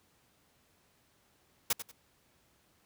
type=noise with echo; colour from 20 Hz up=white; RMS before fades=-28 dBFS; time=1.7-1.73 s; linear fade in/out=5 ms; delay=93 ms; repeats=2; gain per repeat=-12 dB; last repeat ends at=1.916 s; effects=pink hiss -69 dBFS RMS until 2.85 s + high-pass 60 Hz 12 dB/octave